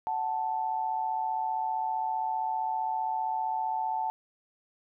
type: tone pair together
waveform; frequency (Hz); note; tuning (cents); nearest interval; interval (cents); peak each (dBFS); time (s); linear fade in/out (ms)
sine; 744.7 / 880; F#5 / A5; +11 / 0; minor third; 289; -33 / -29; 0.07-4.1; 0
effects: none